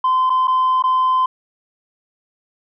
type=tone with dropouts; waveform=sine; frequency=1030 Hz; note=C6; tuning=28 cents flat; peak=-11 dBFS; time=0.04-1.26 s; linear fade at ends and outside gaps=5 ms; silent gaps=0.297-0.301 / 0.473-0.479 / 0.824-0.838 s; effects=tanh soft clip ceiling -11 dBFS